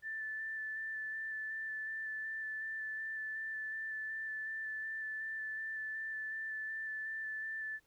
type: tone with vibrato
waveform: sine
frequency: 1760 Hz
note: A6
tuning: in tune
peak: -38 dBFS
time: 0.02-7.8 s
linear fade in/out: 50 ms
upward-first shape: square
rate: 2.7 Hz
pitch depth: 10 cents each way
effects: pink hiss -74 dBFS RMS until 7.86 s